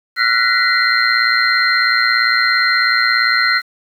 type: tone cluster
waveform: sine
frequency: 1361 / 1479 / 1918 / 2035 / 4170 Hz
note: F6 / F#6 / A#6 / C7 / C8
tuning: -45 / -1 / +49 / -49 / -7 cents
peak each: -18 dBFS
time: 0.16-3.62 s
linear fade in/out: 50 ms
effects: 7-bit